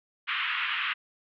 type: band-pass noise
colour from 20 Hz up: white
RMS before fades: -30 dBFS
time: 0.27-0.94 s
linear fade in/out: 20 ms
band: 1100 to 3100 Hz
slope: 48 dB/octave
effects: none